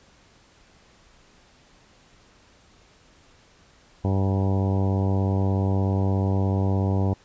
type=harmonic tone with a mistuned harmonic; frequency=96.8 Hz; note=G2; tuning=21 cents flat; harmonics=1 / 2 / 3 / 4 / 5 / 6 / 7 / 8 / 9 / 10; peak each=-21 / -27 / -31 / -33 / -35 / -37 / -38 / -39 / -40 / -41 dBFS; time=4.04-7.14 s; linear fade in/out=10 ms; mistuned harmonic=9; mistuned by=-21 cents; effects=pink hiss -56 dBFS RMS until 7.24 s + resampled to 16000 Hz